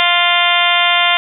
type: harmonic tone with a mistuned harmonic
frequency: 349.2 Hz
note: F4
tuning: in tune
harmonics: 2 / 3 / 4 / 5 / 6 / 7 / 8 / 9 / 10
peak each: -18 / -19 / -20 / -23 / -17 / -21 / -20 / -18 / -18 dBFS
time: 0-1.17 s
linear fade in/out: 0 ms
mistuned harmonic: 10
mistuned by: +26 cents
effects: none